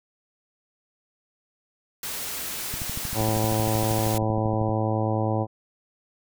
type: noise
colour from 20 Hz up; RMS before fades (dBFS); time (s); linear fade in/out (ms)
white; -32; 2.03-4.18; 2
type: click train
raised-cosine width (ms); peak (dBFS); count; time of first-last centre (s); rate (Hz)
5; -21; 26; 2.74-4.693; 12.8
type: harmonic tone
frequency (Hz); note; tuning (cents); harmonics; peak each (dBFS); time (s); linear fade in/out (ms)
109.3; A2; -11; 1 / 2 / 3 / 4 / 5 / 6 / 7 / 8 / 9; -25 / -31 / -30 / -34 / -30 / -35 / -31 / -38 / -36; 3.14-5.47; 50
effects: none